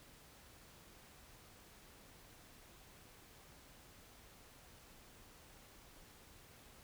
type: silence
effects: pink hiss -61 dBFS RMS until 6.83 s